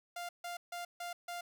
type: tone bursts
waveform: sawtooth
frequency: 698.5 Hz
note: F5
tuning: in tune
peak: -36 dBFS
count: 5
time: 0.16-1.41 s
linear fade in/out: 5 ms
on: 130 ms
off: 150 ms
effects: none